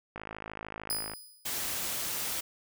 click train, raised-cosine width 0.5 ms, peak -24 dBFS, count 53, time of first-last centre 0.16-1.136 s, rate 53.3 Hz
10% pulse tone with exponential decay, 4978 Hz, D#8, in tune, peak -21 dBFS, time 0.9-1.55 s, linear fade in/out 1 ms, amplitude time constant 140 ms
white noise, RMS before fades -34 dBFS, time 1.45-2.41 s, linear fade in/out 10 ms
effects none

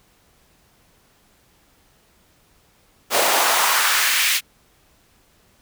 pink noise with high-pass filter sweep, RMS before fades -18 dBFS, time 3.1-4.41 s, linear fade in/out 50 ms, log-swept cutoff 490 to 2600 Hz, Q 1.7, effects pink hiss -58 dBFS RMS until 5.61 s

